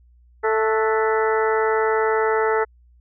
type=harmonic tone with a mistuned harmonic; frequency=220 Hz; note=A3; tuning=in tune; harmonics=2 / 3 / 4 / 5 / 6 / 7 / 8 / 9; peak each=-19 / -31 / -24 / -35 / -26 / -31 / -30 / -31 dBFS; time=0.43-2.65 s; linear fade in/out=20 ms; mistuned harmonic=7; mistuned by=-73 cents; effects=added 60 Hz sine -50 dBFS peak until 3 s